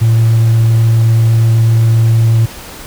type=tone; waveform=triangle; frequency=113.5 Hz; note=A#2; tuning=46 cents flat; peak=-3 dBFS; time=0.01-2.46 s; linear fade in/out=10 ms; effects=tanh soft clip ceiling -1 dBFS + pink hiss -30 dBFS RMS until 2.86 s